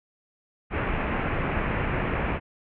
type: low-pass noise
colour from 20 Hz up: pink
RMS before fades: -27 dBFS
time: 0.7-2.4 s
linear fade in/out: 50 ms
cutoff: 2600 Hz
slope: 48 dB/octave
effects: none